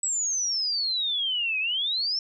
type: exponential two-way sweep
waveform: sine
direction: down then up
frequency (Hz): 7902 to 2489 to 5450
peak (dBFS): -24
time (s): 0.03-2.19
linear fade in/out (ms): 2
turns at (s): 1.59
effects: none